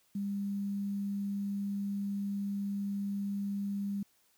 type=tone with quantisation; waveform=sine; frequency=200.2 Hz; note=G3; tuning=37 cents sharp; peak=-32 dBFS; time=0.15-4.03 s; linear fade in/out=5 ms; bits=10; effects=white hiss -70 dBFS RMS until 4.37 s